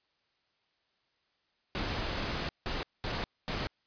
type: noise bursts at uneven times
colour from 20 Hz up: pink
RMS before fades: -34 dBFS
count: 4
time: 1.75-2.49 / 2.66-2.83 / 3.04-3.24 / 3.48-3.67 s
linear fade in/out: 0 ms
effects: white hiss -75 dBFS RMS until 3.86 s + resampled to 11025 Hz